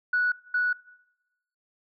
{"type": "tone pair in turn", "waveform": "sine", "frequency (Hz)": [1472, 1472], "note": ["F#6", "F#6"], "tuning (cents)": [-9, -9], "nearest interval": "unison", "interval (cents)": 0, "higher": "neither", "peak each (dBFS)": [-20, -21], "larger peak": "first", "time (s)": [[0.13, 0.32], [0.54, 0.73]], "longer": "neither", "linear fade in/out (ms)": 5, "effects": ["noise-tail reverb RT60 0.9 s tail -21 dB re dry", "tanh soft clip ceiling -16 dBFS"]}